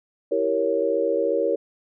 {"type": "chord", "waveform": "sine", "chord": "E diminished seventh", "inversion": "none", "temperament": "equal", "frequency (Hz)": [329.6, 392, 466.2, 554.4], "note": ["E4", "G4", "Bb4", "Db5"], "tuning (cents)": [0, 0, 0, 0], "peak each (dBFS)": [-28, -27, -23, -24], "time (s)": [0.31, 1.56], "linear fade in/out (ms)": 10, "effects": []}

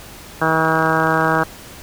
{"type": "harmonic tone", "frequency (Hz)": 160.2, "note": "E3", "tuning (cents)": -49, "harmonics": [1, 2, 3, 4, 5, 6, 7, 8, 9, 10], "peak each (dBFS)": [-23, -23, -23, -23, -23, -23, -23, -23, -23, -23], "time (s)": [0.41, 1.44], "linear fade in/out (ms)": 10}
{"type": "click train", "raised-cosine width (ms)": 0.2, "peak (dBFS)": -21, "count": 23, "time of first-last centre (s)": [0.65, 1.422], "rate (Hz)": 28.5}
{"effects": ["pink hiss -38 dBFS RMS until 1.82 s"]}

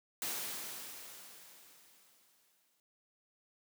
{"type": "noise with exponential decay", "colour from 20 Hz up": "white", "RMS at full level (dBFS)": -37, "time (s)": [0.22, 2.8], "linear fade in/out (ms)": 1, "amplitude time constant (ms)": 560, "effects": ["high-pass 150 Hz 12 dB/octave"]}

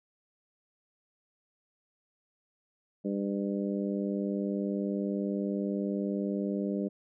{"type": "harmonic tone", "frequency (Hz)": 100, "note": "G2", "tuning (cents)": 35, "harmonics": [2, 3, 4, 5, 6], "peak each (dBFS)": [-31, -35, -37, -39, -41], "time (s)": [3.04, 6.89], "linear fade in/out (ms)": 20, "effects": []}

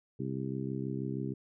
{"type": "harmonic tone", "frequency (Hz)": 66.3, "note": "C2", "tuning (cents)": 23, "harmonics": [2, 3, 4, 5, 6], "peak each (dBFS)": [-37, -39, -40, -41, -42], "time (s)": [0.19, 1.34], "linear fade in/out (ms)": 10, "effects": []}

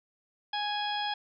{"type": "harmonic tone with a mistuned harmonic", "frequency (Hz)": 830.6, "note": "G#5", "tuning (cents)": 0, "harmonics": [1, 2, 3, 4, 5, 6], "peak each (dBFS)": [-32, -38, -43, -35, -46, -42], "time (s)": [0.53, 1.14], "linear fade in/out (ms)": 5, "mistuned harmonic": 6, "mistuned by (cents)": 24, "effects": []}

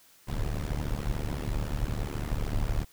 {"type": "noise with amplitude modulation", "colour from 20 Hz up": "brown", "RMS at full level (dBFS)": -26, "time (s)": [0.27, 2.85], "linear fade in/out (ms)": 20, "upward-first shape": "sine", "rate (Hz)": 73.9, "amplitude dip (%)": 100, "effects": ["white hiss -59 dBFS RMS until 2.92 s"]}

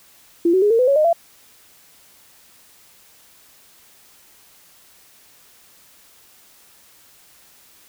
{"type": "tone with pitch steps", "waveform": "sine", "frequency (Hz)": [340.4, 375.5, 414.3, 457, 504.2, 556.2, 613.6, 676.9], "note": ["F4", "F#4", "G#4", "A#4", "B4", "C#5", "D#5", "E5"], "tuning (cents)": [-44, 26, -4, -34, 36, 6, -24, 46], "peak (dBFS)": -12, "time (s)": [0.45, 1.13], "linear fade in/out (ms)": 5, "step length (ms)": 85, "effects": ["white hiss -51 dBFS RMS until 7.88 s"]}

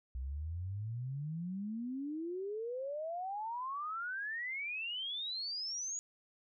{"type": "exponential sweep", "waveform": "sine", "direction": "up", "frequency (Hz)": [61.6, 6850], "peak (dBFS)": -37, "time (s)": [0.15, 5.99], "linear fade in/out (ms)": 0, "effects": []}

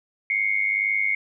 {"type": "tone pair together", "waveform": "sine", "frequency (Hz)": [2115, 2217], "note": ["C7", "C#7"], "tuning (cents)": [18, 0], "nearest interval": "minor second", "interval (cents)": 82, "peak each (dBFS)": -23, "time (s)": [0.3, 1.15], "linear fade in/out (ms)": 2, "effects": []}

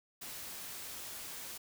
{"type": "noise", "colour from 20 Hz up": "white", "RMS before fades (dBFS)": -45, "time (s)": [0.21, 1.58], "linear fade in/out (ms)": 10, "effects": []}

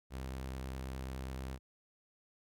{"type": "tone with vibrato", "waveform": "sawtooth", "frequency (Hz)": 65.41, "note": "C2", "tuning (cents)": 0, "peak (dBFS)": -36, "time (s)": [0.1, 1.59], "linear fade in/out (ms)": 50, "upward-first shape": "triangle", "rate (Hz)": 9.4, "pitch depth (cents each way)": 25, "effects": []}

